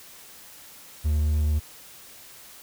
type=tone; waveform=triangle; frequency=75.8 Hz; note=D#2; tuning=45 cents flat; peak=-18 dBFS; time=1.04-1.6 s; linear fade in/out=20 ms; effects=white hiss -47 dBFS RMS until 2.62 s